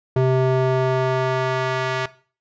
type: tone with band-pass filter sweep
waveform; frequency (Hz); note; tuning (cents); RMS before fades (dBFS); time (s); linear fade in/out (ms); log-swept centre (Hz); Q
square; 130; C3; -11; -20; 0.16-2.06; 5; 380 to 1700; 0.75
effects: noise-tail reverb RT60 0.4 s tail -18 dB re dry + resampled to 16000 Hz